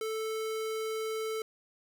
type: tone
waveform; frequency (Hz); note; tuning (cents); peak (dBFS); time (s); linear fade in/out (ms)
square; 440; A4; 0; -33; 0.01-1.42; 2
effects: none